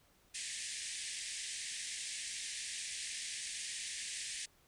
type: band-pass noise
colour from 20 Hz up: white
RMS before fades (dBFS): -43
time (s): 0.34-4.46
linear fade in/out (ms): 10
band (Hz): 1700 to 9600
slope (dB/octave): 96
effects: pink hiss -69 dBFS RMS until 4.67 s